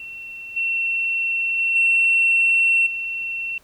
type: tone with level steps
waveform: sine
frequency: 2711 Hz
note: E7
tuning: 48 cents sharp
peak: -32 / -19 / -17 / -13 / -24 dBFS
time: 0-3.58 s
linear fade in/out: 2 ms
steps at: 0.56 / 1.58 / 1.75 / 2.86 s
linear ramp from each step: 10 ms
effects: tanh soft clip ceiling -9 dBFS + pink hiss -56 dBFS RMS until 3.63 s